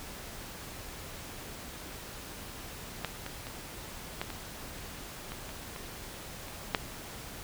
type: clicks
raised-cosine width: 0.3 ms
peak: -15 / -21 / -26 / -16 / -24 / -24 / -29 / -26 / -29 / -9 dBFS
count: 10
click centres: 3.047 / 3.264 / 3.469 / 4.215 / 4.303 / 5.32 / 5.492 / 5.762 / 6.483 / 6.748 s
effects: pink hiss -44 dBFS RMS until 7.43 s